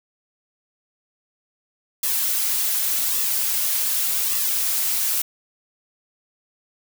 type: noise with flanger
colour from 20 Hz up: blue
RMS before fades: -22 dBFS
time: 2.03-5.22 s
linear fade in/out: 5 ms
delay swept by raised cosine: 1.3 to 5.2 ms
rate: 0.86 Hz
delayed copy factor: -0.6
effects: none